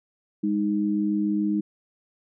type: tone pair together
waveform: sine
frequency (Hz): 204 / 311.1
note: G#3 / D#4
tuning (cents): -31 / 0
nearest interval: perfect fifth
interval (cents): 731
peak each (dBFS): -24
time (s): 0.43-1.61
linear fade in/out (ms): 10
effects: none